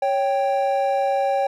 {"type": "tone pair together", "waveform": "triangle", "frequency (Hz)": [554.4, 785.5], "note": ["C#5", "G5"], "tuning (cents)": [0, 3], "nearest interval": "tritone", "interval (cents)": 603, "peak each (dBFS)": -19, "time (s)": [0.02, 1.47], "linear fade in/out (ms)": 5, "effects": []}